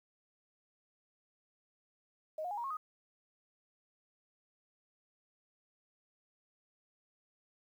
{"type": "tone with pitch steps", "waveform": "sine", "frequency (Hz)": [624, 716.8, 823.4, 945.8, 1086.4, 1248], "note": ["D#5", "F5", "G#5", "A#5", "C#6", "D#6"], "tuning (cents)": [5, 45, -15, 25, -35, 5], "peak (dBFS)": -36, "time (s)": [2.38, 2.77], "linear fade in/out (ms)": 5, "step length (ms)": 65, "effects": ["11-bit"]}